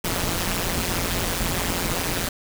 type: noise with amplitude modulation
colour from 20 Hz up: pink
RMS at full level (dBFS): -21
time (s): 0.04-2.29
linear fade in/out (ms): 5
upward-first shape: sine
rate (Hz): 175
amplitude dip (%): 90
effects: none